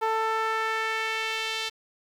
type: tone with band-pass filter sweep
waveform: sawtooth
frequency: 443.5 Hz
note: A4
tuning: 14 cents sharp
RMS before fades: -28 dBFS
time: 0.01-1.7 s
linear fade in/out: 20 ms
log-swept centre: 960 to 3600 Hz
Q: 1.6
effects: 9-bit